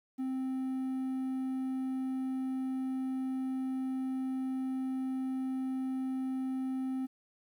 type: tone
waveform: triangle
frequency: 261.6 Hz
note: C4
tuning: in tune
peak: -30 dBFS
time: 0.18-7.07 s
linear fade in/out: 20 ms
effects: 11-bit